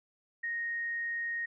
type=tone; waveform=sine; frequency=1864.7 Hz; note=A#6; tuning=in tune; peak=-32 dBFS; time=0.43-1.46 s; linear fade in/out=10 ms; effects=none